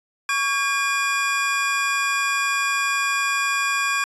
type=tone cluster; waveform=square; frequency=1122 / 1618 / 2423 Hz; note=C#6 / G#6 / D#7; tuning=+21 / -46 / -47 cents; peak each=-25 dBFS; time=0.29-4.04 s; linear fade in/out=2 ms; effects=resampled to 24000 Hz